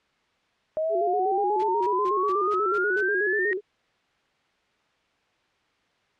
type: exponential sweep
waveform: sine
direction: up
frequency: 620 to 1883 Hz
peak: -23 dBFS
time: 0.77-3.53 s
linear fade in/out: 0 ms
type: tone with vibrato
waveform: sine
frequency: 392 Hz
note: G4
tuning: in tune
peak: -25 dBFS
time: 0.89-3.61 s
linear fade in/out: 50 ms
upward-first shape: square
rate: 8.2 Hz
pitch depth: 99 cents each way
type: noise bursts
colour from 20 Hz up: white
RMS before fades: -38 dBFS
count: 7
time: 1.59-3.013 s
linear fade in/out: 10 ms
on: 49 ms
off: 180 ms
effects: white hiss -66 dBFS RMS until 6.19 s + low-pass 3000 Hz 12 dB/octave